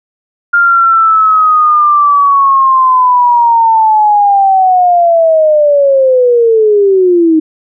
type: linear sweep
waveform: sine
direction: down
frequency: 1407 to 310.3 Hz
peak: -4 dBFS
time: 0.53-7.4 s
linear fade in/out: 10 ms
effects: none